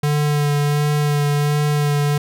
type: tone with vibrato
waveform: square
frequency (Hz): 146.83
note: D3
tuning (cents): 0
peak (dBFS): -16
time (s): 0.03-2.18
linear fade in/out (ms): 5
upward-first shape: sine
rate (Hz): 1.4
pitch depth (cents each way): 17
effects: none